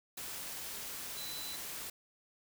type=tone in noise; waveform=sine; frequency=4000 Hz; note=B7; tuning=21 cents sharp; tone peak=-44 dBFS; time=1.17-1.56 s; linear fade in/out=5 ms; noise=white; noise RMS=-43 dBFS; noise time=0.17-1.9 s; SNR=-4 dB; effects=none